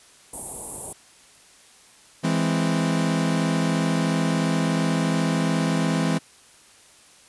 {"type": "band-stop noise", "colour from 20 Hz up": "white", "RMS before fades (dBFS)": -30, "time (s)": [0.33, 0.93], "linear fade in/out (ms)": 5, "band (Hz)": [950, 8100], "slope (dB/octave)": 48}
{"type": "chord", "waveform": "40% pulse", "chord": "E augmented", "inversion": "none", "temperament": "equal", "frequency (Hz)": [164.81, 207.7, 261.6], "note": ["E3", "G#3", "B#3"], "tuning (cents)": [0, 0, 0], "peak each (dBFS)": [-22, -26, -25], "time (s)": [2.23, 6.19], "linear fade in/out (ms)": 20}
{"effects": ["white hiss -52 dBFS RMS until 7.28 s", "resampled to 24000 Hz"]}